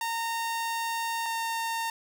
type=tone pair in turn; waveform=sawtooth; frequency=919 / 914.1 Hz; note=A#5 / A#5; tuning=-25 / -34 cents; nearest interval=unison; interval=9 cents; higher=first; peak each=-25 dBFS; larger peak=neither; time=0.01-1.26 / 1.26-1.9 s; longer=first; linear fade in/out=2 ms; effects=none